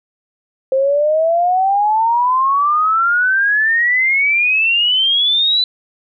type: exponential sweep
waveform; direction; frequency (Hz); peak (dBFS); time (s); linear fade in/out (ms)
sine; up; 523.3 to 4023; -11; 0.72-5.64; 2
effects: none